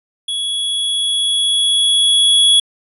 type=tone with level ramp; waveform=square; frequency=3361 Hz; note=G#7; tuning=20 cents sharp; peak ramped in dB=-19 to -8 dBFS; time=0.28-2.6 s; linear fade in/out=5 ms; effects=resampled to 32000 Hz